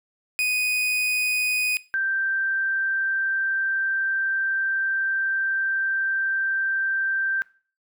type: tone pair in turn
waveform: 40% pulse / sine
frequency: 2489 / 1568 Hz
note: D#7 / G6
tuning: 0 / 0 cents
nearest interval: minor sixth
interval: 800 cents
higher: first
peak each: -20 / -21 dBFS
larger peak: first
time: 0.39-1.77 / 1.94-7.42 s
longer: second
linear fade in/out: 0 ms
effects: noise-tail reverb RT60 0.4 s tail -20 dB re dry